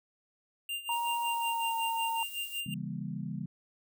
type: tone with tremolo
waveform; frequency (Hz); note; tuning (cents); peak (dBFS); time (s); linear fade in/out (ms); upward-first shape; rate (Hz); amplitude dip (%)
square; 2794; F7; 0; -33; 0.69-2.74; 2; sine; 5.4; 80
type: tone with pitch glide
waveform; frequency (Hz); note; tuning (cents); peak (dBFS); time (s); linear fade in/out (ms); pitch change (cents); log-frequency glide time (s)
sine; 941 to 913.2; A#5 to A#5; +16 to -36; -30; 0.89-2.23; 2; -52; 1.21-1.76
type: noise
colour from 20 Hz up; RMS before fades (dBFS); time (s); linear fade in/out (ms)
violet; -46; 0.91-2.61; 10
type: chord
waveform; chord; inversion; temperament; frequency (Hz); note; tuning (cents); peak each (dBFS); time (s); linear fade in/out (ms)
sine; C# diminished seventh; none; just; 138.59 / 166.31 / 199.57 / 239.5; C#3 / E3 / G3 / Bb3; 0 / +16 / +31 / +47; -40 / -39 / -39 / -43; 2.66-3.46; 5
effects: none